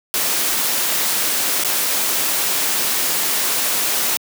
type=noise with dropouts; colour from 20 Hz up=white; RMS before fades=-19 dBFS; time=0.14-4.17 s; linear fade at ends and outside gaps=0 ms; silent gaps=1.637-1.647 s; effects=high-pass 200 Hz 12 dB/octave